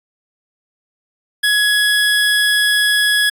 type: tone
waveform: 25% pulse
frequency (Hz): 1678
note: G#6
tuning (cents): +17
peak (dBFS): -8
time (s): 1.43-3.3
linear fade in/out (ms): 10
effects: resampled to 32000 Hz